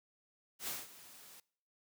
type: noise with ADSR envelope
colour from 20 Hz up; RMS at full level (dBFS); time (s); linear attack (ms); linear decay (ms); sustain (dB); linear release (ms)
white; -39; 0.59-1.4; 87; 190; -17; 3
effects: noise-tail reverb RT60 0.6 s tail -24 dB re dry + high-pass 100 Hz 12 dB/octave